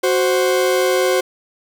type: tone pair together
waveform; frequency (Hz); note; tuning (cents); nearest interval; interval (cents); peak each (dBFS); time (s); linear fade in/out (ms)
40% pulse; 370.3 / 523.3; F#4 / C5; +1 / 0; tritone; 599; -16; 0.03-1.21; 10
effects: none